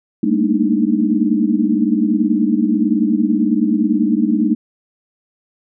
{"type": "tone cluster", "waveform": "sine", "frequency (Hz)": [202.5, 223.7, 233.7, 294.6, 312.8], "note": ["G#3", "A3", "A#3", "D4", "D#4"], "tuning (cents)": [-43, 29, 5, 6, 9], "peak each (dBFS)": -19, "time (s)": [0.23, 4.55], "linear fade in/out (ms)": 5, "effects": []}